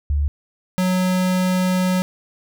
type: tone pair in turn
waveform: sine / square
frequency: 72.3 / 183.98 Hz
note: D2 / F#3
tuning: -27 / -10 cents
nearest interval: octave + major third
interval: 1617 cents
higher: second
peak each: -16 / -17 dBFS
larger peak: first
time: 0.1-0.28 / 0.78-2.02 s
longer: second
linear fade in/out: 0 ms
effects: none